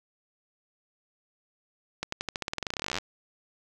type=accelerating click train; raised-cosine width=0.2 ms; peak=-13 dBFS; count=27; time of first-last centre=2.03-2.985 s; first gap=94 ms; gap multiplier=0.91; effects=none